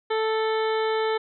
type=harmonic tone with a mistuned harmonic; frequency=440 Hz; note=A4; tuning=in tune; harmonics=1 / 2 / 3 / 4 / 5 / 7 / 8 / 9; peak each=-23 / -29 / -33 / -35 / -37 / -40 / -41 / -42 dBFS; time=0.1-1.18 s; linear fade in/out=10 ms; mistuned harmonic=8; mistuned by=+18 cents; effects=none